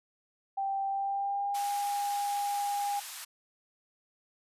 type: tone with pitch glide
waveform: sine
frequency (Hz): 784 to 812.1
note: G5 to G#5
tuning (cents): 0 to -39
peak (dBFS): -29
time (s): 0.57-3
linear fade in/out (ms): 10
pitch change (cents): +61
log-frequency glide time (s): 0.87-1.7
type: band-pass noise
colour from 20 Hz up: white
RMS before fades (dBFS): -43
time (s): 1.54-3.25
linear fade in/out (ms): 10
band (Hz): 840 to 13000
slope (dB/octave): 24
effects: resampled to 32000 Hz